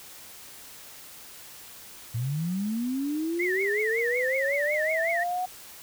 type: linear sweep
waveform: sine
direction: up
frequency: 110 to 740 Hz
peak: -26 dBFS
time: 2.14-5.46 s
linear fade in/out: 10 ms
type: tone with vibrato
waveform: sine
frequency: 1974 Hz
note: B6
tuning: 1 cent flat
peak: -26 dBFS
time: 3.39-5.24 s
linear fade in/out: 10 ms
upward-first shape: triangle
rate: 5.4 Hz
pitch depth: 220 cents each way
effects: white hiss -46 dBFS RMS until 5.82 s